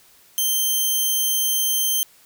5% pulse tone, 3136 Hz, G7, in tune, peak -10 dBFS, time 0.38-2.03 s, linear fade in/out 0 ms, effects white hiss -53 dBFS RMS until 2.25 s

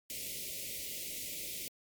white band-stop noise, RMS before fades -41 dBFS, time 0.1-1.68 s, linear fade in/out 0 ms, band 630 to 2000 Hz, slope 96 dB/octave, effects MP3 96 kbps

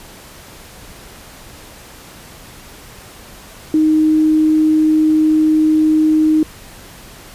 sine tone, 311.1 Hz, D#4, in tune, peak -9 dBFS, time 3.74-6.43 s, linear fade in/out 2 ms, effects pink hiss -38 dBFS RMS until 7.34 s + resampled to 32000 Hz

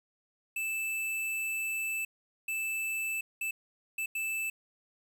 square tone bursts at uneven times, 2637 Hz, E7, in tune, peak -32 dBFS, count 5, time 0.56-2.05 / 2.48-3.21 / 3.41-3.51 / 3.98-4.06 / 4.15-4.5 s, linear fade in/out 5 ms, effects 10-bit

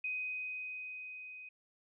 sine tone with level ramp, 2507 Hz, D#7, 12 cents sharp, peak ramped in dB -34 to -47 dBFS, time 0.04-1.49 s, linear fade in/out 5 ms, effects none

